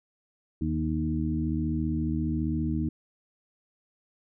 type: harmonic tone with a mistuned harmonic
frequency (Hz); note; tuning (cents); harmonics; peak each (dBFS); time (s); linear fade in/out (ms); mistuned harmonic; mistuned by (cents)
78; D#2; +5; 1 / 2 / 3 / 4; -31 / -31 / -31 / -31; 0.61-2.89; 5; 3; +24
effects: none